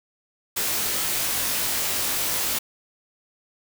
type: noise with comb filter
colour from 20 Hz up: white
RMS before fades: -25 dBFS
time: 0.56-2.59 s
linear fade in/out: 10 ms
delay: 20 ms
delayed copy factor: -0.9
effects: none